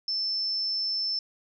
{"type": "tone", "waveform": "sine", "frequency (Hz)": 5300, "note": "E8", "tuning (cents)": 9, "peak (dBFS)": -26, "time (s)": [0.08, 1.19], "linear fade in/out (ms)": 2, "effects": []}